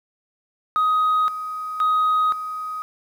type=tone with tremolo; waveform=sine; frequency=1255 Hz; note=D#6; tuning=15 cents sharp; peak=-14 dBFS; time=0.76-2.82 s; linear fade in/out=0 ms; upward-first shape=square; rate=0.96 Hz; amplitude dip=75%; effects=tanh soft clip ceiling -14 dBFS + 8-bit